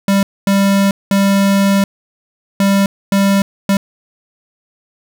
square tone bursts at uneven times, 197.4 Hz, G3, 12 cents sharp, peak -10 dBFS, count 6, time 0.08-0.23 / 0.47-0.91 / 1.11-1.84 / 2.6-2.86 / 3.12-3.42 / 3.69-3.77 s, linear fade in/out 2 ms, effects none

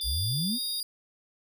sine tone with pitch glide, 3540 to 3714 Hz, A7 to A#7, +10 to -7 cents, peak -35 dBFS, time 0-0.8 s, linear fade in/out 0 ms, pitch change +83 cents, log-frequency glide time 0.48-0.6 s
sawtooth tone, 4831 Hz, D8, 48 cents sharp, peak -28 dBFS, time 0.01-0.83 s, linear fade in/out 2 ms
sine exponential sweep, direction up, 57.2 to 264.4 Hz, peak -28 dBFS, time 0.03-0.59 s, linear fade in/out 50 ms
effects none

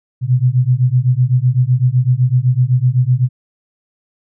sine beating tone pair, 122.2 / 130.1 Hz, B2 / C3, -18 / -9 cents, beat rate 7.9 Hz, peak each -13 dBFS, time 0.21-3.29 s, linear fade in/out 50 ms, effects none

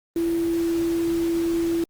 sine tone in noise, 335.2 Hz, E4, 29 cents sharp, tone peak -20 dBFS, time 0.16-1.84 s, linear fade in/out 2 ms, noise pink, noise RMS -38 dBFS, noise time 0.16-1.84 s, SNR +15 dB, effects Opus 32 kbps

